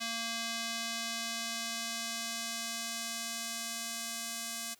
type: tone with band-pass filter sweep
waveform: square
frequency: 229.9 Hz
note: A#3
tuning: 24 cents flat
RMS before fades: -38 dBFS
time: 0-4.75 s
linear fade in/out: 20 ms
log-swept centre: 4500 to 8300 Hz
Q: 0.87
effects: white hiss -64 dBFS RMS until 4.79 s + high-pass 80 Hz 12 dB/octave